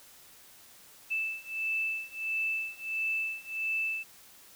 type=beating tone pair; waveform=sine; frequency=2637 / 2638.5 Hz; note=E7 / E7; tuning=0 / +1 cents; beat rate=1.5 Hz; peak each=-34 / -33 dBFS; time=1.1-4.04 s; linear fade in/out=20 ms; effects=white hiss -55 dBFS RMS until 4.55 s